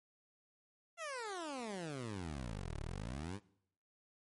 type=exponential two-way sweep; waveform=15% pulse; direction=down then up; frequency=698.5 to 34.65 to 107.8 Hz; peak=-35 dBFS; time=0.97-3.4 s; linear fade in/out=50 ms; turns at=2.79 s; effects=noise-tail reverb RT60 0.7 s tail -21 dB re dry + MP3 48 kbps